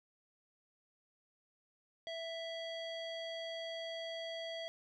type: tone with low-pass filter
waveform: square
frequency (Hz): 660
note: E5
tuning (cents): +2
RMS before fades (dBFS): -43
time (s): 2.07-4.68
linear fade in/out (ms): 0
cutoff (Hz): 3800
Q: 4.8
effects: none